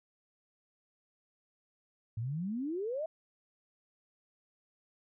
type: exponential sweep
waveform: sine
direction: up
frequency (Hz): 105.8 to 659.3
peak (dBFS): -33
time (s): 2.17-3.06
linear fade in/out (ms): 5
effects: none